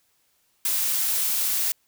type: noise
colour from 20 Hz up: blue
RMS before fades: -24 dBFS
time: 0.65-1.72 s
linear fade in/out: 2 ms
effects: white hiss -67 dBFS RMS until 1.87 s